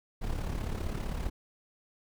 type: noise with amplitude modulation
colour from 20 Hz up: brown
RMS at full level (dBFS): -31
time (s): 0.21-1.3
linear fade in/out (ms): 20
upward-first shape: sine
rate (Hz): 35.4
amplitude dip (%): 60
effects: none